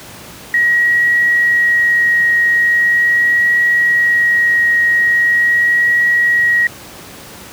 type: tone with vibrato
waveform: sine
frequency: 1899 Hz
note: A#6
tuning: 32 cents sharp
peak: -9 dBFS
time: 0.54-6.67 s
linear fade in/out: 2 ms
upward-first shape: triangle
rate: 0.41 Hz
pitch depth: 11 cents each way
effects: pink hiss -34 dBFS RMS until 7.52 s + high-pass 80 Hz 12 dB/octave